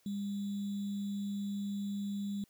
sine tone with sample-and-hold, 201.4 Hz, G3, 47 cents sharp, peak -34 dBFS, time 0.06-2.44 s, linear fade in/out 2 ms, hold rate 3675 Hz, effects white hiss -70 dBFS RMS until 2.49 s

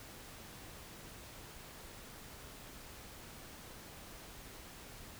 silence, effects pink hiss -52 dBFS RMS until 5.19 s

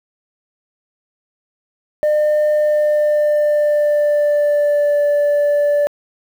sine tone with pitch glide, 603 to 582.5 Hz, D5 to D5, +46 to -14 cents, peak -9 dBFS, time 2.03-5.87 s, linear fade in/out 0 ms, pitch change -60 cents, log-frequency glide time 2.52-5.02 s, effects tanh soft clip ceiling -11 dBFS + 7-bit

